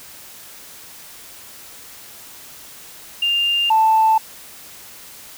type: tone pair in turn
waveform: sine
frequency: 2800 / 881.9 Hz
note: F7 / A5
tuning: +4 / +4 cents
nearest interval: octave + minor sixth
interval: 2000 cents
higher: first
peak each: -15 / -10 dBFS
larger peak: second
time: 3.22-3.7 / 3.7-4.18 s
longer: neither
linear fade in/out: 5 ms
effects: tanh soft clip ceiling -7 dBFS + white hiss -40 dBFS RMS until 5.37 s